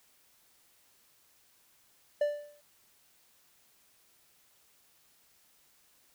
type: tone with exponential decay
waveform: triangle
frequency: 587.3 Hz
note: D5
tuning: in tune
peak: -21 dBFS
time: 2.21-2.61 s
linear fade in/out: 5 ms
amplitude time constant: 85 ms
effects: white hiss -66 dBFS RMS until 6.14 s